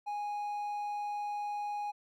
triangle tone, 827 Hz, G#5, 8 cents flat, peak -32 dBFS, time 0.06-1.92 s, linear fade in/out 20 ms, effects none

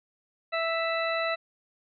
harmonic tone, 659.3 Hz, E5, in tune, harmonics 1 / 2 / 3 / 4 / 6, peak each -29 / -32 / -33 / -35 / -37 dBFS, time 0.52-1.36 s, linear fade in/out 20 ms, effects none

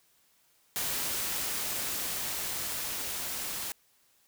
white noise with level ramp, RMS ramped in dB -32 to -36 dBFS, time 0.76-3.72 s, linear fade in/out 0 ms, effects white hiss -67 dBFS RMS until 4.27 s

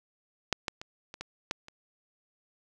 clicks, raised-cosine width 0.2 ms, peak -8 / -13 / -23 / -25 / -20 / -13 / -29 dBFS, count 7, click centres 0.527 / 0.682 / 0.815 / 1.141 / 1.21 / 1.511 / 1.684 s, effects none

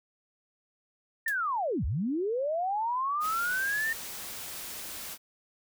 sine linear two-way sweep, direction down then up, 1833 to 55 to 1833 Hz, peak -27 dBFS, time 1.26-3.93 s, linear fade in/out 5 ms, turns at 1.85 s
blue noise with exponential decay, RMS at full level -34 dBFS, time 1.28-1.37 s, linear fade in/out 0 ms, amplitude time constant 18 ms
white noise, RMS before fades -40 dBFS, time 3.2-5.18 s, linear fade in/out 50 ms
effects none

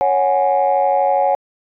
sine chord, C# suspended fourth, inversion none, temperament just, 554.4 / 739.2 / 831.5 Hz, C#5 / F#5 / G#5, 0 / -2 / +2 cents, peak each -16 dBFS, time 0.01-1.35 s, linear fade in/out 0 ms, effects tanh soft clip ceiling -6 dBFS

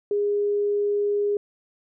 sine tone, 410.1 Hz, G#4, 22 cents flat, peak -20 dBFS, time 0.11-1.37 s, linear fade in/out 2 ms, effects none

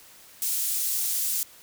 pink high-pass noise, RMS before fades -27 dBFS, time 0.42-1.43 s, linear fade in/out 0 ms, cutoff 8600 Hz, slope 12 dB/octave, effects white hiss -51 dBFS RMS until 1.62 s

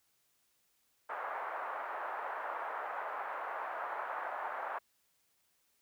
pink band-pass noise, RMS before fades -40 dBFS, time 1.09-4.79 s, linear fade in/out 10 ms, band 660 to 1500 Hz, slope 24 dB/octave, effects white hiss -75 dBFS RMS until 5.81 s

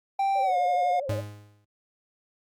triangle tone with pitch glide, 784 to 714.8 Hz, G5 to F5, 0 to +40 cents, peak -20 dBFS, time 0.19-1 s, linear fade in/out 5 ms, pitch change -160 cents, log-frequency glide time 0.42-0.56 s
sine tone with vibrato, 554.4 Hz, C#5, in tune, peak -30 dBFS, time 0.35-1.21 s, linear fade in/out 10 ms, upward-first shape triangle, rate 12 Hz, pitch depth 130 cents each way
45% pulse tone with exponential decay, 103.83 Hz, G#2, in tune, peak -25 dBFS, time 1.09-1.65 s, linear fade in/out 5 ms, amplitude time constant 120 ms
effects Opus 48 kbps

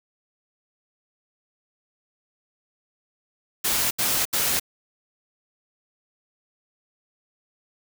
white noise bursts, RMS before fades -23 dBFS, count 3, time 3.64-4.598 s, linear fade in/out 10 ms, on 270 ms, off 74 ms, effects none

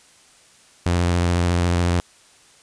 sawtooth tone with vibrato, 87.31 Hz, F2, in tune, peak -13 dBFS, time 0.86-2 s, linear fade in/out 0 ms, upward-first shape sine, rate 14 Hz, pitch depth 28 cents each way, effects white hiss -52 dBFS RMS until 2.62 s + resampled to 22050 Hz

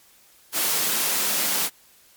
white high-pass noise, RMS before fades -23 dBFS, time 0.52-1.7 s, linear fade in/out 50 ms, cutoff 150 Hz, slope 96 dB/octave, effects white hiss -55 dBFS RMS until 2.16 s + MP3 96 kbps

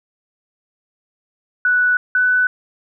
sine tone pair in turn, 1480 / 1495.5 Hz, F#6 / F#6, 0 / +18 cents, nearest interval unison, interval 18 cents, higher second, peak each -12 dBFS, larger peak neither, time 1.65-1.97 / 2.15-2.47 s, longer neither, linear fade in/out 2 ms, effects none

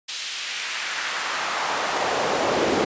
brown noise with high-pass filter sweep, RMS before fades -25 dBFS, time 0.08-2.85 s, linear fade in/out 10 ms, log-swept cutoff 3600 to 360 Hz, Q 1.2, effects resampled to 16000 Hz

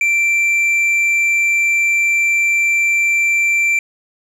sine tone with tanh clipping, 2349 Hz, D7, in tune, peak -13 dBFS, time 0.01-3.79 s, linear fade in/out 2 ms, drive 5 dB, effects none

